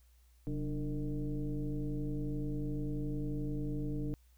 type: tone with frequency modulation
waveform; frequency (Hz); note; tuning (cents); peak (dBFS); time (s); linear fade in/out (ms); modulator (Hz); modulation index
sine; 135.3; C#3; -42; -33; 0.47-4.14; 0; 161; 1.4
effects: added 60 Hz sine -61 dBFS peak until 4.37 s + white hiss -73 dBFS RMS until 4.37 s